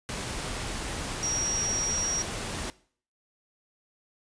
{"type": "tone in noise", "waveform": "sine", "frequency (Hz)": 5680, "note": "F8", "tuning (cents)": 28, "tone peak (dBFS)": -28, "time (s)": [1.23, 2.22], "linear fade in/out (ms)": 0, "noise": "pink", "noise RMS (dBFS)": -34, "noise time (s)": [0.09, 2.7], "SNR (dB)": 3, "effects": ["noise-tail reverb RT60 0.5 s tail -20 dB re dry", "resampled to 22050 Hz"]}